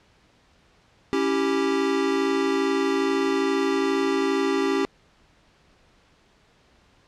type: chord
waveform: square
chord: C# diminished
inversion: none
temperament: equal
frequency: 277.2 / 329.6 / 392 Hz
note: C#4 / E4 / G4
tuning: 0 / 0 / 0 cents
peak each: -26 / -29 / -24 dBFS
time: 1.13-4.85 s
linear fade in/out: 0 ms
effects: pink hiss -59 dBFS RMS until 7.07 s + low-pass 5000 Hz 12 dB/octave